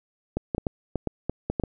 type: clicks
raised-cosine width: 2 ms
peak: -12 dBFS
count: 10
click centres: 0.37 / 0.548 / 0.581 / 0.668 / 0.957 / 1.073 / 1.296 / 1.5 / 1.598 / 1.637 s
effects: none